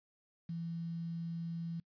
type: tone with quantisation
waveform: sine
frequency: 167.5 Hz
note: E3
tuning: 28 cents sharp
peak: -37 dBFS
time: 0.49-1.8 s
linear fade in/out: 5 ms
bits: 10
effects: noise-tail reverb RT60 0.1 s tail -26 dB re dry + resampled to 11025 Hz